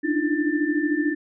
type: tone cluster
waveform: sine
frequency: 290.9 / 304.3 / 340.2 / 1777 Hz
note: D4 / D#4 / F4 / A6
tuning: -16 / -38 / -45 / +17 cents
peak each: -25 / -23 / -28 / -29 dBFS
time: 0.03-1.15 s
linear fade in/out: 20 ms
effects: none